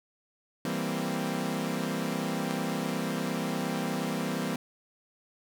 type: chord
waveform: sawtooth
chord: C dominant seventh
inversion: first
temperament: equal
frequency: 164.81 / 196 / 233.1 / 261.6 Hz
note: E3 / G3 / Bb3 / C4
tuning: 0 / 0 / 0 / 0 cents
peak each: -31 dBFS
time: 0.65-4.56 s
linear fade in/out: 2 ms
effects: none